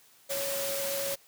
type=tone in noise; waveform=sine; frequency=554.4 Hz; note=C#5; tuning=in tune; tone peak=-33 dBFS; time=0.29-1.16 s; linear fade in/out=20 ms; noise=white; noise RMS=-34 dBFS; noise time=0.29-1.16 s; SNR=-2 dB; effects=white hiss -60 dBFS RMS until 1.27 s + high-pass 100 Hz 12 dB/octave